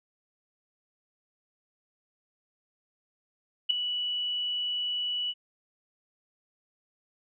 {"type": "tone with ADSR envelope", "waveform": "sine", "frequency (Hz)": 2950, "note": "F#7", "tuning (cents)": -6, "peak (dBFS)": -17, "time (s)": [3.69, 5.34], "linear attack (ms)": 15, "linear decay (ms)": 4, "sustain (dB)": -11, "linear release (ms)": 43, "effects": []}